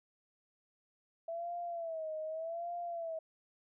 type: tone with vibrato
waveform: sine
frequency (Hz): 659.3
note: E5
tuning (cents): 0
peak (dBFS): -37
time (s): 1.28-3.19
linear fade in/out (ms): 5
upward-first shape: sine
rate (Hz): 0.84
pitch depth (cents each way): 95
effects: none